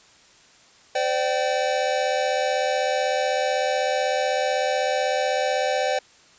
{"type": "tone cluster", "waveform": "square", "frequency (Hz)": [515, 591, 769], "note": ["C5", "D5", "G5"], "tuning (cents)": [-28, 11, -33], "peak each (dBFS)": -26, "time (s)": [0.95, 5.99], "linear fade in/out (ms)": 5, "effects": ["white hiss -53 dBFS RMS until 6.38 s", "resampled to 16000 Hz"]}